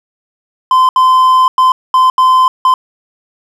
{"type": "tone bursts at uneven times", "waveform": "triangle", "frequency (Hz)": 1030, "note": "C6", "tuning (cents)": -28, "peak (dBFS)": -3, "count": 6, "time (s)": [[0.71, 0.89], [0.96, 1.48], [1.58, 1.72], [1.94, 2.1], [2.18, 2.48], [2.65, 2.74]], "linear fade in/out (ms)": 2, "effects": []}